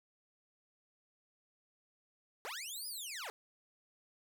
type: linear two-way sweep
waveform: 15% pulse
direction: up then down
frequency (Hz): 367.9 to 5090 to 367.9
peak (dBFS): -35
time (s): 2.45-3.3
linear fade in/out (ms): 0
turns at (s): 2.87
effects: none